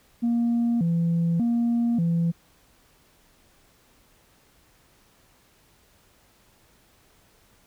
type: tone with vibrato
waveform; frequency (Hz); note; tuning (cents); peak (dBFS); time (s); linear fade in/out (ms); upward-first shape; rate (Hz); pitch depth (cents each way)
sine; 199; G3; +26; -18; 0.22-2.32; 20; square; 0.85; 290
effects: tanh soft clip ceiling -18 dBFS + pink hiss -60 dBFS RMS until 7.66 s